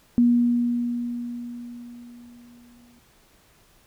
sine tone with exponential decay, 240 Hz, B3, 49 cents flat, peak -13 dBFS, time 0.18-2.99 s, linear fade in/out 0 ms, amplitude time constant 610 ms, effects pink hiss -58 dBFS RMS until 3.86 s

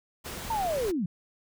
pink noise, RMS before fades -38 dBFS, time 0.24-0.92 s, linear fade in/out 20 ms
sine linear sweep, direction down, 932.3 to 155.56 Hz, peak -26 dBFS, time 0.5-1.06 s, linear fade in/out 5 ms
effects none

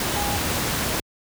sine tone in noise, 820 Hz, G#5, 22 cents flat, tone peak -27 dBFS, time 0.16-0.37 s, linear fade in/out 2 ms, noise pink, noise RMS -24 dBFS, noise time 0-1 s, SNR -6 dB, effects high-pass 60 Hz 12 dB/octave

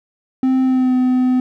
triangle tone with pitch glide, 260.6 to 253.8 Hz, C4 to B3, -7 to +47 cents, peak -10 dBFS, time 0.43-1.4 s, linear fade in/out 2 ms, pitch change -46 cents, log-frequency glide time 0.63-0.94 s, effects none

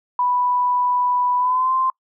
sine tone with pitch glide, 987.8 to 1042.9 Hz, B5 to C6, 0 to -6 cents, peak -16 dBFS, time 0.19-1.9 s, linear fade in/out 2 ms, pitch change +94 cents, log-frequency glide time 1.38-1.73 s, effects noise-tail reverb RT60 0.1 s tail -26 dB re dry

